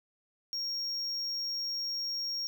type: tone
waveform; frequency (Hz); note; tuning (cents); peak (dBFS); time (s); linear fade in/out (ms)
triangle; 5570; F8; -5; -31; 0.53-2.47; 0
effects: none